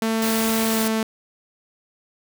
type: tone with pitch glide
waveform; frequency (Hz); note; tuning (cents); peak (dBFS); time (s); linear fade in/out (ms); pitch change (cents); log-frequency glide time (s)
sawtooth; 223.5 to 221.2; A3 to A3; +27 to +9; -16; 0.02-1.03; 2; -18; 0.67-0.86
type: noise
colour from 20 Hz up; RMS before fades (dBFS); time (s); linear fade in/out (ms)
white; -27; 0.22-0.88; 2
effects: none